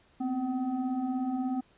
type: tone with frequency modulation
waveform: sine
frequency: 259.8 Hz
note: C4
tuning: 12 cents flat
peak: -28 dBFS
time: 0.2-1.61 s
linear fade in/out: 10 ms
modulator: 503 Hz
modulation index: 0.74
effects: pink hiss -64 dBFS RMS until 1.77 s + resampled to 8000 Hz